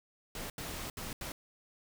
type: noise bursts at uneven times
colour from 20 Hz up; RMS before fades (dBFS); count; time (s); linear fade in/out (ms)
pink; -41; 4; 0.35-0.5 / 0.58-0.9 / 0.97-1.13 / 1.21-1.32; 2
effects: none